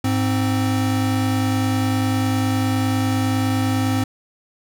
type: tone pair together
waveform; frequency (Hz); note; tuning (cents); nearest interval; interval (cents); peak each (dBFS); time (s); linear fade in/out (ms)
square; 103.83 / 261.6; G#2 / C4; 0 / 0; octave + major third; 1600; -21; 0.04-4.04; 5
effects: none